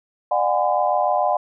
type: tone cluster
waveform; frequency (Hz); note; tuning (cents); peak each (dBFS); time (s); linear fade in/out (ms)
sine; 599 / 725 / 812 / 1016; D5 / F#5 / G#5 / B5; +34 / -35 / -39 / +49; -22 / -20 / -23 / -25; 0.31-1.37; 5
effects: none